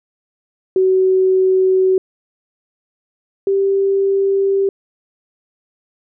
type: tone pair in turn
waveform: sine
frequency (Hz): 376 / 392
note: F#4 / G4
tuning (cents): +28 / 0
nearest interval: minor second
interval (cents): 72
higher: second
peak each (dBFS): -10 / -12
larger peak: first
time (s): 0.76-1.98 / 3.47-4.69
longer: neither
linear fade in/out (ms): 2
effects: none